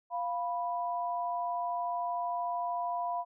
sine tone pair together, 698.2 / 985 Hz, F5 / B5, -1 / -5 cents, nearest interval tritone, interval 596 cents, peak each -33 / -34 dBFS, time 0.1-3.25 s, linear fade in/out 50 ms, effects none

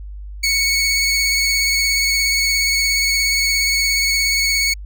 20% pulse tone with vibrato, 2217 Hz, C#7, in tune, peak -10 dBFS, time 0.43-4.74 s, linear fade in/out 10 ms, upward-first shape sine, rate 17 Hz, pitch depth 18 cents each way, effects added 50 Hz sine -29 dBFS peak until 4.85 s

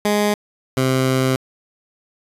15% pulse tone pair in turn, 207.7 / 130.84 Hz, G#3 / C3, 0 / 0 cents, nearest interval minor sixth, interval 800 cents, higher first, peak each -9 dBFS, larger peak neither, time 0.05-0.34 / 0.77-1.36 s, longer second, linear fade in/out 2 ms, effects resampled to 32000 Hz

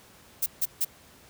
violet noise bursts, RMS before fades -25 dBFS, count 3, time 0.42-0.849 s, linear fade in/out 10 ms, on 43 ms, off 150 ms, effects pink hiss -54 dBFS RMS until 1.29 s + high-pass 60 Hz 12 dB/octave

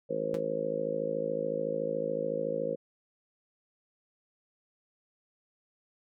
harmonic tone, 53.8 Hz, A1, 38 cents flat, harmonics 3 / 4 / 5 / 6 / 7 / 8 / 9 / 10, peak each -43 / -43 / -43 / -43 / -44 / -44 / -33 / -33 dBFS, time 0.09-2.76 s, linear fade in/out 20 ms
sawtooth tone with exponential decay, 167.4 Hz, E3, 27 cents sharp, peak -30 dBFS, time 0.34-0.42 s, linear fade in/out 0 ms, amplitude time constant 16 ms
effects none

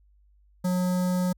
square tone with notch filter, 181.3 Hz, F#3, 35 cents flat, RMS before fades -25 dBFS, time 0.64-1.33 s, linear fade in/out 10 ms, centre 2600 Hz, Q 0.61, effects added 50 Hz sine -57 dBFS peak until 1.37 s

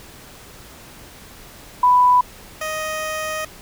sine / 15% pulse tone pair in turn, 992 / 624 Hz, B5 / D#5, +7 / +5 cents, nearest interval minor sixth, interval 802 cents, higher first, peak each -10 / -17 dBFS, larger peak first, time 1.83-2.21 / 2.61-3.45 s, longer second, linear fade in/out 5 ms, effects pink hiss -42 dBFS RMS until 3.61 s

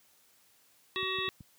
harmonic tone, 377.5 Hz, F#4, 35 cents sharp, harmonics 1 / 3 / 5 / 7 / 9 / 10, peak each -38 / -38 / -38 / -38 / -38 / -38 dBFS, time 0.96-1.29 s, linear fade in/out 0 ms
clicks, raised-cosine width 5 ms, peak -34 dBFS, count 4, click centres 1.029 / 1.186 / 1.281 / 1.407 s
effects white hiss -65 dBFS RMS until 1.58 s + high-pass 80 Hz 12 dB/octave

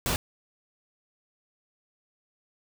pink noise, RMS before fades -27 dBFS, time 0.06-0.16 s, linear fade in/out 0 ms, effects none

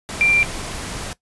sine tone in noise, 2368 Hz, D7, 14 cents sharp, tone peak -12 dBFS, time 0.21-0.43 s, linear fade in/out 0 ms, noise pink, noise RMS -29 dBFS, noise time 0.09-1.13 s, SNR +14 dB, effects noise-tail reverb RT60 0.1 s tail -18 dB re dry + resampled to 24000 Hz

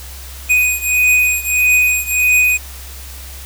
square beating tone pair, 2489 / 2490.6 Hz, D#7 / D#7, 0 / +1 cents, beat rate 1.6 Hz, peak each -14 / -16 dBFS, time 0.49-2.58 s, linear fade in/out 20 ms, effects added 66 Hz sine -31 dBFS peak until 3.45 s + white hiss -35 dBFS RMS until 3.45 s

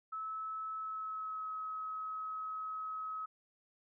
sine tone with pitch glide, 1300 to 1279.1 Hz, E6 to D#6, -24 to +47 cents, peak -38 dBFS, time 0.12-3.26 s, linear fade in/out 10 ms, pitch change -29 cents, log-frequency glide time 0.77-1.5 s, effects none

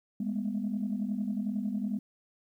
sine tone cluster, 203.5 / 214.4 / 246 Hz, G#3 / A3 / B3, -35 / -45 / -7 cents, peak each -31 / -36 / -34 dBFS, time 0.2-1.99 s, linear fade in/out 5 ms, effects tanh soft clip ceiling -23 dBFS + 11-bit

